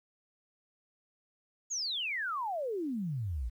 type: exponential sweep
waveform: sine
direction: down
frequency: 6940 to 52.9 Hz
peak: -32 dBFS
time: 1.7-3.5 s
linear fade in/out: 20 ms
effects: 11-bit